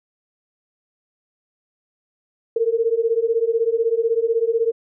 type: beating tone pair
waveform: sine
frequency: 448.9 / 464.9 Hz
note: A4 / A#4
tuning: +35 / -5 cents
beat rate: 16 Hz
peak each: -20 / -19 dBFS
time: 2.56-4.72 s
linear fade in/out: 5 ms
effects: none